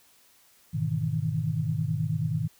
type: chord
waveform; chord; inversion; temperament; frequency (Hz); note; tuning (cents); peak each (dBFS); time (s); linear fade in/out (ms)
sine; E major seventh; first; equal; 103.83 / 123.47 / 155.56 / 164.81; G#2 / B2 / D#3 / E3; 0 / 0 / 0 / 0; -32 / -31 / -28 / -34; 0.73-2.48; 20
effects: white hiss -60 dBFS RMS until 2.59 s